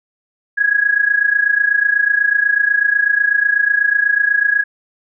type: tone with amplitude modulation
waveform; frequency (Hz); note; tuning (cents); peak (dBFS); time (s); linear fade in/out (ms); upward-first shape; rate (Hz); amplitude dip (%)
sine; 1661.2; G#6; 0; -8; 0.57-4.64; 20; sine; 28.1; 80
effects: none